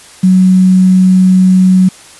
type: tone with quantisation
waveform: sine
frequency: 185.7 Hz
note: F#3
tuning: 7 cents sharp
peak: -3 dBFS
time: 0.23-1.89 s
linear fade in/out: 10 ms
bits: 5
effects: white hiss -36 dBFS RMS until 2.19 s + resampled to 24000 Hz